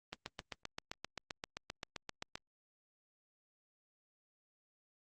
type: click train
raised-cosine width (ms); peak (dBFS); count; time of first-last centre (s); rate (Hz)
0.2; -23; 18; 0.13-2.355; 7.64
effects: Opus 24 kbps